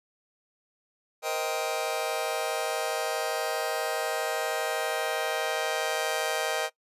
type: chord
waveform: sawtooth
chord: C minor seventh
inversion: third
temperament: just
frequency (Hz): 470.9 / 523.3 / 627.9 / 784.9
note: Bb4 / C5 / Eb5 / G5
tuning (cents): +18 / 0 / +16 / +2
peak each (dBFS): -30 / -32 / -28 / -29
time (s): 1.22-6.7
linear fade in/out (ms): 50
effects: noise-tail reverb RT60 0.1 s tail -19 dB re dry + resampled to 32000 Hz